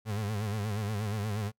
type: tone with vibrato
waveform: 35% pulse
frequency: 105.1 Hz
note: G#2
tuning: 21 cents sharp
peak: -29 dBFS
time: 0.05-1.52 s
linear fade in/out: 50 ms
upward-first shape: sine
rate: 8.4 Hz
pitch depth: 91 cents each way
effects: noise-tail reverb RT60 0.1 s tail -25 dB re dry